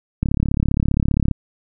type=click train; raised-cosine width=5 ms; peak=-5 dBFS; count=39; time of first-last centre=0.23-1.313 s; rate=35.1 Hz; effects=none